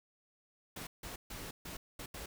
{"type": "noise bursts at uneven times", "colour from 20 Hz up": "pink", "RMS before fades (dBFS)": -45, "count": 6, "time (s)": [[0.76, 0.87], [1.03, 1.16], [1.3, 1.51], [1.65, 1.77], [1.99, 2.06], [2.14, 2.26]], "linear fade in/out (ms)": 5, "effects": []}